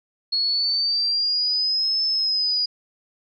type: exponential two-way sweep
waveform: sine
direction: up then down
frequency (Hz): 4324 to 5260 to 4879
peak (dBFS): -19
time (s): 0.32-2.66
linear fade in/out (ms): 10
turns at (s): 2.04
effects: none